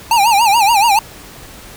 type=tone with vibrato; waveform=square; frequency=864 Hz; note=A5; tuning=32 cents flat; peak=-9 dBFS; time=0.11-0.99 s; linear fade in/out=2 ms; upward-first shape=sine; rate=7 Hz; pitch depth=170 cents each way; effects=pink hiss -36 dBFS RMS until 1.76 s